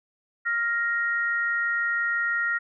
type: tone pair together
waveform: sine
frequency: 1400 / 1874.1 Hz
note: F6 / A#6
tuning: +4 / +9 cents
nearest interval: perfect fourth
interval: 505 cents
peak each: -26 / -25 dBFS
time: 0.45-2.59 s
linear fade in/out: 20 ms
effects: none